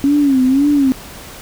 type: tone with vibrato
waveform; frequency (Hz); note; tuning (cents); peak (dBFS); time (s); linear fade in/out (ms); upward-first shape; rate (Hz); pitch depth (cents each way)
sine; 273.6; C#4; -23; -9; 0.04-0.92; 0; sine; 1.9; 120
effects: pink hiss -34 dBFS RMS until 1.41 s